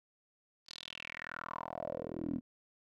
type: tone with band-pass filter sweep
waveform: 10% pulse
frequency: 41.2 Hz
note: E1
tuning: in tune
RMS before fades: -42 dBFS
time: 0.66-2.41 s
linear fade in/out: 50 ms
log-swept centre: 4800 to 240 Hz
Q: 5.3
effects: none